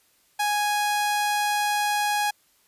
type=tone; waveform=sawtooth; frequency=830 Hz; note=G#5; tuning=1 cent flat; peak=-18 dBFS; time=0.39-2.31 s; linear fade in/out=10 ms; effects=white hiss -63 dBFS RMS until 2.67 s + resampled to 32000 Hz